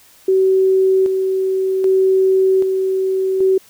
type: tone with tremolo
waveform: sine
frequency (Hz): 380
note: F#4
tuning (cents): +46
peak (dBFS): -10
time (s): 0.28-3.58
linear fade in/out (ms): 5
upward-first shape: square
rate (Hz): 0.64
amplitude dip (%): 40
effects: white hiss -48 dBFS RMS until 3.69 s